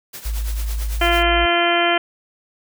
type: noise with tremolo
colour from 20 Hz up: white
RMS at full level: -32 dBFS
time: 0.13-1.23 s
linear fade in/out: 10 ms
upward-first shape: triangle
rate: 9 Hz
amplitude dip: 75%
type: tone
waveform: sine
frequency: 54 Hz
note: A1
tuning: 32 cents flat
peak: -20 dBFS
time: 0.25-1.46 s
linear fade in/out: 10 ms
type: harmonic tone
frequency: 344.4 Hz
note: F4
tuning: 24 cents flat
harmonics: 1 / 2 / 3 / 4 / 5 / 6 / 7 / 8 / 9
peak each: -22 / -19 / -27 / -23 / -24 / -25 / -25 / -30 / -23 dBFS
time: 1.01-1.98 s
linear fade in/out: 5 ms
effects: none